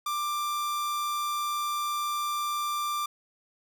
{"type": "tone", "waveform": "45% pulse", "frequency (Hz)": 1183, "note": "D6", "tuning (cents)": 12, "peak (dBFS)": -28, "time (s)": [0.06, 3.06], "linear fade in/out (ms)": 5, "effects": []}